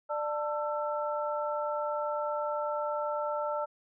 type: tone cluster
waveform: sine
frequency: 594 / 890 / 1335 Hz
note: D5 / A5 / E6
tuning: +20 / +20 / +22 cents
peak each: -32 / -35 / -36 dBFS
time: 0.09-3.66 s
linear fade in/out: 20 ms
effects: none

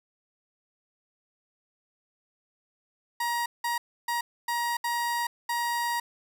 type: tone bursts at uneven times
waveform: 30% pulse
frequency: 948 Hz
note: A#5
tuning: 29 cents sharp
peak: -24 dBFS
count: 6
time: 3.2-3.46 / 3.64-3.78 / 4.08-4.21 / 4.48-4.77 / 4.84-5.27 / 5.49-6 s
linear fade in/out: 5 ms
effects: 10-bit

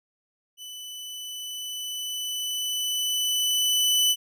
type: tone with level ramp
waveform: sawtooth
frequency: 2991 Hz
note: F#7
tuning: 18 cents sharp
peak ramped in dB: -35 to -15 dBFS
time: 0.57-4.16 s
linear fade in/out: 50 ms
effects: none

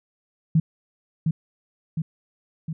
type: tone with echo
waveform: sine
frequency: 160 Hz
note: D#3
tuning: 49 cents sharp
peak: -14 dBFS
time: 0.55-0.6 s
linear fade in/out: 5 ms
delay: 710 ms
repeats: 3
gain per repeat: -4 dB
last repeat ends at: 2.73 s
effects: none

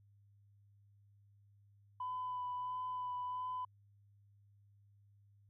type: tone with vibrato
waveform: sine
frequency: 1000 Hz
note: B5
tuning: 21 cents sharp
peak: -37 dBFS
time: 2-3.65 s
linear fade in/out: 5 ms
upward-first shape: sine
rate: 1.5 Hz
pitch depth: 14 cents each way
effects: tanh soft clip ceiling -34 dBFS + added 101 Hz sine -64 dBFS peak until 5.49 s

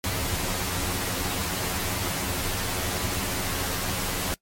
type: noise with comb filter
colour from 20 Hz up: pink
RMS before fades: -28 dBFS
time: 0.04-4.34 s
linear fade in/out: 0 ms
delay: 11 ms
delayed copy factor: +0.95
effects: noise-tail reverb RT60 0.1 s tail -21 dB re dry + MP3 64 kbps

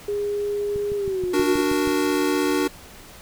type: tone with pitch glide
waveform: sine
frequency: 410 to 361.1 Hz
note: G#4 to F#4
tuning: -22 to -42 cents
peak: -22 dBFS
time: 0.08-1.61 s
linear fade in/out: 5 ms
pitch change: -220 cents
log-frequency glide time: 0.96-1.26 s
type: click train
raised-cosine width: 5 ms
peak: -21 dBFS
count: 8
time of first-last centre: 0.76-1.875 s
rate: 6.28 Hz
type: chord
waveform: square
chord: D augmented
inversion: none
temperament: equal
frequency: 293.7 / 370 / 466.2 Hz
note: D4 / F#4 / A#4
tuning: 0 / 0 / 0 cents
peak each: -23 / -24 / -28 dBFS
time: 1.33-2.68 s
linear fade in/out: 10 ms
effects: pink hiss -44 dBFS RMS until 3.21 s

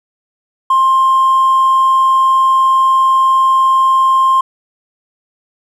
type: tone with hard clipping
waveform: triangle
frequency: 1057 Hz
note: C6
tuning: 17 cents sharp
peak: -7 dBFS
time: 0.7-4.41 s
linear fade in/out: 5 ms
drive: 2 dB
effects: none

